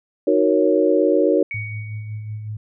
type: chord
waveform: sine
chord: D# minor seventh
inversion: none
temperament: equal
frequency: 311.1 / 370 / 466.2 / 554.4 Hz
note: D#4 / F#4 / A#4 / C#5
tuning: 0 / 0 / 0 / 0 cents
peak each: -19 dBFS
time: 0.27-1.43 s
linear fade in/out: 5 ms
type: tone with exponential decay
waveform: sine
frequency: 2240 Hz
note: C#7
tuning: 18 cents sharp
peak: -24 dBFS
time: 1.51-2.48 s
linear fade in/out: 1 ms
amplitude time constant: 210 ms
type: tone with tremolo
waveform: sine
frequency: 107.1 Hz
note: A2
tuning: 46 cents flat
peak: -25 dBFS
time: 1.54-2.57 s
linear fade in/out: 5 ms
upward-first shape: sine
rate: 5.4 Hz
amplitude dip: 40%
effects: none